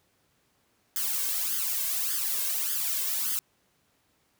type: noise with flanger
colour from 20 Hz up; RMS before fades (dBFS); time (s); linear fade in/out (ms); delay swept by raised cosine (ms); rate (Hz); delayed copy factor
blue; -29; 0.96-3.39; 0; 0.61 to 1.91; 1.7; +0.8
effects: pink hiss -69 dBFS RMS until 4.39 s + high-pass 80 Hz 12 dB/octave